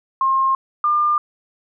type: tone pair in turn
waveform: sine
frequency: 1067 / 1200 Hz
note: C6 / D6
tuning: +34 / +37 cents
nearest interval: major second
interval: 203 cents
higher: second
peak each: -14 dBFS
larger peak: neither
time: 0.21-0.55 / 0.84-1.18 s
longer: neither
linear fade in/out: 2 ms
effects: none